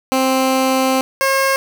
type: tone pair in turn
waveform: 15% pulse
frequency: 262.6 / 539 Hz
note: C4 / C#5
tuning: +6 / -49 cents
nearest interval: octave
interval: 1245 cents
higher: second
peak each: -7 dBFS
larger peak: neither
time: 0.12-1.01 / 1.21-1.56 s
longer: first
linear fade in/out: 0 ms
effects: none